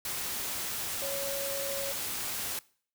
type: tone in noise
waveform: sine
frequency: 554.4 Hz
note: C#5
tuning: in tune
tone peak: -35 dBFS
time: 1.02-1.92 s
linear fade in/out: 2 ms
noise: white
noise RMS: -35 dBFS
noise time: 0.05-2.59 s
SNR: -3 dB
effects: noise-tail reverb RT60 0.5 s tail -22 dB re dry